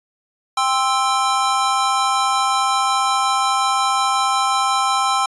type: chord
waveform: square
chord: C major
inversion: second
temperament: equal with one note detuned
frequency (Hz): 792.2 / 1046.5 / 1318.5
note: G5 / C6 / E6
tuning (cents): +18 / 0 / 0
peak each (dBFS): -21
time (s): 0.57-5.26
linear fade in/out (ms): 5
effects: resampled to 24000 Hz